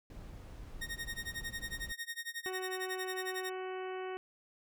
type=noise; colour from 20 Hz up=brown; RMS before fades=-47 dBFS; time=0.1-1.92 s; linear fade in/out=2 ms
type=tone with tremolo; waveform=sawtooth; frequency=1857 Hz; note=A#6; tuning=7 cents flat; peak=-33 dBFS; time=0.81-3.5 s; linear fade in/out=10 ms; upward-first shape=sine; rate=11 Hz; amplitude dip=95%
type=harmonic tone; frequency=373.1 Hz; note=F#4; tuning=14 cents sharp; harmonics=1 / 2 / 3 / 4 / 5 / 6 / 7 / 8; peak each=-39 / -45 / -49 / -51 / -53 / -55 / -56 / -57 dBFS; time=2.46-4.17 s; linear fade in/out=0 ms
effects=none